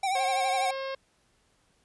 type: tone with vibrato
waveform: square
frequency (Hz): 760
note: F#5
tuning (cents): +46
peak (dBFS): -26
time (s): 0.03-0.71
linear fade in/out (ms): 5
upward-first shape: triangle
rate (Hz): 12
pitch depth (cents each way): 81
type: harmonic tone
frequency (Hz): 537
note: C5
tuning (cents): +45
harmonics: 1 / 2 / 3 / 4 / 5 / 6 / 7 / 8 / 9 / 10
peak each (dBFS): -33 / -39 / -43 / -45 / -47 / -49 / -50 / -51 / -52 / -53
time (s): 0.15-0.95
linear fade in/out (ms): 5
effects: pink hiss -68 dBFS RMS until 1.84 s + resampled to 24000 Hz